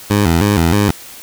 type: tone with vibrato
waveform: 15% pulse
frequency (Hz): 92.5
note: F#2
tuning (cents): 0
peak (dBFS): -4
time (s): 0.1-0.91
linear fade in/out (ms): 5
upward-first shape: square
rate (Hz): 3.2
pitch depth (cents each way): 180
effects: white hiss -35 dBFS RMS until 1.22 s